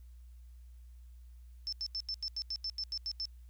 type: tone bursts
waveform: sine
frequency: 5300 Hz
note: E8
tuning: 9 cents sharp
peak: -34 dBFS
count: 12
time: 1.67-3.254 s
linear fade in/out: 0 ms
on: 55 ms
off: 84 ms
effects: added 60 Hz sine -50 dBFS peak until 3.49 s + white hiss -75 dBFS RMS until 3.49 s